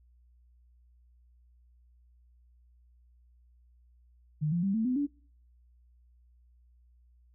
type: tone with pitch steps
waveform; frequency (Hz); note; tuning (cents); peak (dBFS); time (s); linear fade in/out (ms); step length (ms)
sine; 152 / 172.6 / 195.98 / 222.5 / 252.7 / 286.9; D#3 / F3 / G3 / A3 / B3 / D4; -40 / -20 / 0 / +20 / +40 / -40; -26; 4.41-5.07; 20; 110
effects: noise-tail reverb RT60 0.5 s tail -26 dB re dry + added 60 Hz sine -59 dBFS peak until 7.34 s